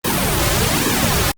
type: noise with flanger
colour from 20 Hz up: pink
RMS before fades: -17 dBFS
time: 0.04-1.32 s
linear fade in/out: 10 ms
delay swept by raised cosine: 1.4 to 4.4 ms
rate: 1.2 Hz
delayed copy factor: -0.95
effects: Opus 32 kbps